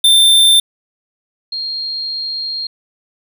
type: tone pair in turn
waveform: square / sine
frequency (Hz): 3574 / 4225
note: A7 / C8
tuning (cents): +26 / +16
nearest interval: minor third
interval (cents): 290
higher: second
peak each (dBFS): -7 / -19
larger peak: first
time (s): 0.04-0.6 / 1.52-2.67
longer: second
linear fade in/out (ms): 5
effects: none